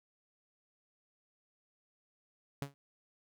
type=tone with exponential decay; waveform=sawtooth; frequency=140.2 Hz; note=C#3; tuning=20 cents sharp; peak=-29 dBFS; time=2.62-2.74 s; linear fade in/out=0 ms; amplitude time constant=26 ms; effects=none